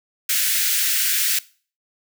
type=high-pass noise; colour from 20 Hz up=white; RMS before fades=-20 dBFS; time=0.29-1.39 s; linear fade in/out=5 ms; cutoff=1500 Hz; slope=48 dB/octave; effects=noise-tail reverb RT60 0.4 s tail -20 dB re dry